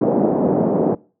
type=band-pass noise; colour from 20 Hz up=pink; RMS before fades=-17 dBFS; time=0.01-0.95 s; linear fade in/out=5 ms; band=180 to 670 Hz; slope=24 dB/octave; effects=noise-tail reverb RT60 0.4 s tail -24 dB re dry